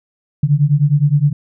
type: beating tone pair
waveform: sine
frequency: 140.8 / 150.5 Hz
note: C#3 / D3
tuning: +27 / +43 cents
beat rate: 9.7 Hz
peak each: -13 dBFS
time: 0.43-1.33 s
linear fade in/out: 5 ms
effects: none